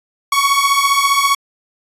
sawtooth beating tone pair, 1108.7 / 1123.7 Hz, C#6 / C#6, 0 / +23 cents, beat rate 15 Hz, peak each -11 dBFS, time 0.32-1.35 s, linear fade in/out 5 ms, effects resampled to 32000 Hz

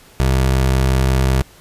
25% pulse tone, 65.41 Hz, C2, in tune, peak -9 dBFS, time 0.2-1.42 s, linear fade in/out 0 ms, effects pink hiss -46 dBFS RMS until 1.6 s + resampled to 32000 Hz

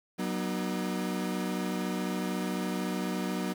35% pulse tone cluster, 186.2 / 240.1 / 304.1 Hz, F#3 / B3 / D#4, +11 / -49 / -40 cents, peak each -31 / -34 / -35 dBFS, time 0.18-3.54 s, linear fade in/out 20 ms, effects 10-bit

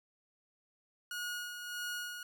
sawtooth tone with tremolo, 1445 Hz, F#6, 41 cents flat, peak -33 dBFS, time 1.11-2.23 s, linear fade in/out 2 ms, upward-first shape sine, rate 1.6 Hz, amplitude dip 50%, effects none

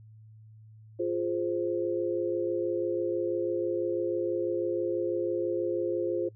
sine chord, F minor, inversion none, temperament equal, 349.2 / 415.3 / 523.3 Hz, F4 / Ab4 / C5, 0 / 0 / 0 cents, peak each -29 / -34 / -32 dBFS, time 0.99-6.29 s, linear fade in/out 10 ms, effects noise-tail reverb RT60 0.1 s tail -22 dB re dry + added 109 Hz sine -49 dBFS peak until 6.35 s

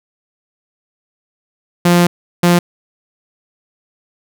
sawtooth tone bursts at uneven times, 174.61 Hz, F3, in tune, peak -4 dBFS, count 2, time 1.85-2.07 / 2.43-2.59 s, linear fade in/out 5 ms, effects none

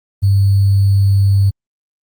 sine tone with sample-and-hold, 98.6 Hz, G2, 11 cents sharp, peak -8 dBFS, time 0.22-1.51 s, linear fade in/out 20 ms, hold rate 4410 Hz, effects Opus 32 kbps

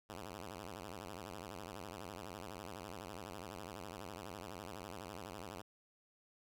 5% pulse tone with vibrato, 95.1 Hz, F#2, 48 cents sharp, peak -35 dBFS, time 0.09-5.62 s, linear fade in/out 10 ms, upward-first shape sine, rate 12 Hz, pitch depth 240 cents each way, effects none

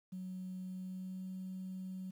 sine tone with pitch glide, 185 to 186.93 Hz, F#3 to F#3, 0 to +18 cents, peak -40 dBFS, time 0.12-2.11 s, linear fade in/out 10 ms, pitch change +18 cents, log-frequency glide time 0.61-1.26 s, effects tanh soft clip ceiling -37 dBFS + 11-bit

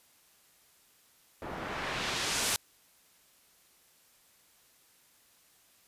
white noise with low-pass filter sweep, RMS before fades -34 dBFS, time 1.42-2.56 s, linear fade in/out 0 ms, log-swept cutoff 820 to 11000 Hz, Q 0.79, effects white hiss -64 dBFS RMS until 5.87 s + resampled to 32000 Hz

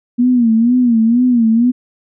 sine tone with vibrato, 236.8 Hz, A#3, 27 cents sharp, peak -8 dBFS, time 0.18-1.72 s, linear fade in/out 20 ms, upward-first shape sine, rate 2.1 Hz, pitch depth 110 cents each way, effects none

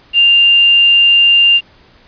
sine tone with quantisation, 2794 Hz, F7, in tune, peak -5 dBFS, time 0.13-1.61 s, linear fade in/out 50 ms, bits 5, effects pink hiss -46 dBFS RMS until 2.07 s + resampled to 11025 Hz

